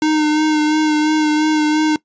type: tone with vibrato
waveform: square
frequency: 306.5 Hz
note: D#4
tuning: 26 cents flat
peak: -13 dBFS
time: 0.02-1.96 s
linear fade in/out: 2 ms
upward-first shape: sine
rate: 2.9 Hz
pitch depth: 23 cents each way
effects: noise-tail reverb RT60 0.1 s tail -20 dB re dry + resampled to 16000 Hz